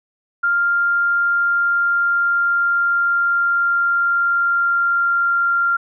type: tone with pitch glide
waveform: sine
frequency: 1396.9 to 1387.3 Hz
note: F6 to F6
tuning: 0 to -12 cents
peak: -14 dBFS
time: 0.43-5.77 s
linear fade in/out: 10 ms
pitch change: -12 cents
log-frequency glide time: 1.12-5.49 s
effects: none